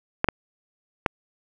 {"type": "clicks", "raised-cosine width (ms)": 0.5, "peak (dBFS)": -4, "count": 3, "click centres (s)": [0.244, 0.287, 1.062], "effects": []}